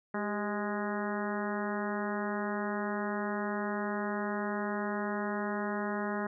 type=harmonic tone with a mistuned harmonic; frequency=207.7 Hz; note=G#3; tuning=in tune; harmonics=1 / 2 / 3 / 4 / 5 / 6 / 7 / 8 / 9; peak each=-35 / -38 / -40 / -41 / -42 / -43 / -43 / -44 / -45 dBFS; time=0.14-6.27 s; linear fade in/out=5 ms; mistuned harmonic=2; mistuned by=-63 cents; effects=none